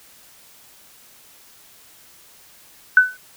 sine tone with exponential decay, 1502 Hz, F#6, 26 cents sharp, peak -4 dBFS, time 2.97-3.17 s, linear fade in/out 2 ms, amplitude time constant 43 ms, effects white hiss -49 dBFS RMS until 3.36 s

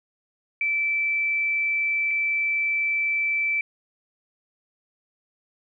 sine tone pair in turn, 2324 / 2324 Hz, D7 / D7, -19 / -19 cents, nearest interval unison, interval 0 cents, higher neither, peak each -21 / -21 dBFS, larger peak neither, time 0.61-2.11 / 2.11-3.61 s, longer neither, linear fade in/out 2 ms, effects none

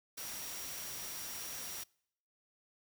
sine tone in noise, 5680 Hz, F8, 28 cents sharp, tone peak -49 dBFS, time 0.17-1.84 s, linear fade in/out 10 ms, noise white, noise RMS -44 dBFS, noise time 0.17-1.84 s, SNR -8 dB, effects noise-tail reverb RT60 0.7 s tail -26 dB re dry

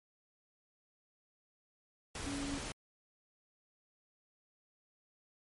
sine tone in noise, 281 Hz, C#4, 24 cents sharp, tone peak -38 dBFS, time 2.26-2.58 s, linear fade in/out 2 ms, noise pink, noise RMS -42 dBFS, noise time 2.15-2.72 s, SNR +1 dB, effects MP3 48 kbps

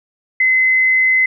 sine tone, 2045 Hz, C7, 40 cents flat, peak -10 dBFS, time 0.4-1.26 s, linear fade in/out 5 ms, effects none

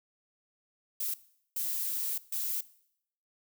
violet noise bursts at uneven times, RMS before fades -33 dBFS, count 3, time 1-1.14 / 1.56-2.18 / 2.32-2.61 s, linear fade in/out 5 ms, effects noise-tail reverb RT60 0.7 s tail -19 dB re dry

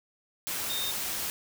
sine tone in noise, 3669 Hz, A#7, 28 cents flat, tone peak -32 dBFS, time 0.7-0.91 s, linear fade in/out 0 ms, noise white, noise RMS -33 dBFS, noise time 0.47-1.3 s, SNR -2 dB, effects none

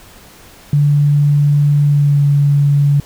sine tone with pitch glide, 145.3 to 143.05 Hz, D3 to D3, -18 to -45 cents, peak -8 dBFS, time 0.73-3 s, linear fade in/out 2 ms, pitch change -27 cents, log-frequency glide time 1.83-2.22 s, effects pink hiss -41 dBFS RMS until 3.05 s

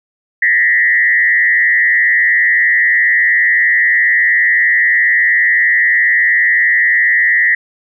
sine tone with frequency modulation, 1903 Hz, A#6, 35 cents sharp, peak -8 dBFS, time 0.42-7.55 s, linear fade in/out 5 ms, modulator 109 Hz, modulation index 1.1, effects none

